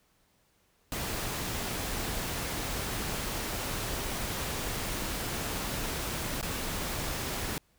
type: noise with dropouts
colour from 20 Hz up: pink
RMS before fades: -34 dBFS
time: 0.92-7.58 s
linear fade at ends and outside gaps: 1 ms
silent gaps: 6.413-6.427 s
effects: pink hiss -69 dBFS RMS until 7.78 s